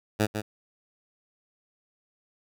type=tone with echo; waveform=10% pulse; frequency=106.5 Hz; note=G#2; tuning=44 cents sharp; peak=-13 dBFS; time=0.19-0.27 s; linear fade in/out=20 ms; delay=150 ms; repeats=1; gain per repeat=-7 dB; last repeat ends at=0.42 s; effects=none